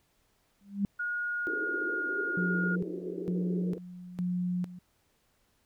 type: tone with exponential growth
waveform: sine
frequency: 200 Hz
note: G3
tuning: 35 cents sharp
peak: -22 dBFS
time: 0.61-0.85 s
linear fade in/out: 0 ms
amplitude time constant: 52 ms
type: tone with pitch glide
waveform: sine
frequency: 1439 to 1427.4 Hz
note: F#6 to F6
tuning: -49 to +37 cents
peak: -30 dBFS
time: 0.99-2.76 s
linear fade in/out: 10 ms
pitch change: -14 cents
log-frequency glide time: 1.19-1.9 s
type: band-pass noise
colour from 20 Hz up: white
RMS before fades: -38 dBFS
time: 1.47-3.78 s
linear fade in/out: 0 ms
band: 320 to 420 Hz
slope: 48 dB/octave
type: tone with tremolo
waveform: sine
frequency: 179.2 Hz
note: F3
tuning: 45 cents sharp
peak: -28 dBFS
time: 2.37-4.79 s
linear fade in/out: 5 ms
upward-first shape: square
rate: 1.1 Hz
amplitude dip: 80%
effects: pink hiss -71 dBFS RMS until 5.65 s